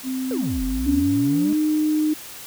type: tone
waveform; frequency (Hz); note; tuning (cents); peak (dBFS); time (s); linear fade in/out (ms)
sine; 260; C4; -11; -23; 0.03-1.04; 50
type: exponential two-way sweep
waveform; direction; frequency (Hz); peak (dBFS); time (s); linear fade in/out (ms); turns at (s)
triangle; down then up; 530 to 42.36 to 216.9; -23; 0.31-1.53; 0; 0.63
type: tone with pitch glide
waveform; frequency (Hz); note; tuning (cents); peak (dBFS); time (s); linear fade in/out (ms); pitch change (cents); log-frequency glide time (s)
sine; 282.7 to 306.5; C#4 to D#4; +34 to -26; -17; 0.86-2.14; 10; +140; 1.31-1.57
effects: white hiss -38 dBFS RMS until 2.46 s